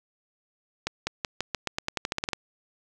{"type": "accelerating click train", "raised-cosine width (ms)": 0.2, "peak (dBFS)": -10, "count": 15, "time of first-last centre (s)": [0.87, 2.332], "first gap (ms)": 200, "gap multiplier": 0.89, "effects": []}